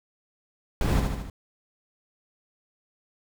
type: noise with echo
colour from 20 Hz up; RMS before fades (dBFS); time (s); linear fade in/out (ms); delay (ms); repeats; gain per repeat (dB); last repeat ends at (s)
brown; -23; 0.81-1; 2; 75; 4; -4; 1.3
effects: none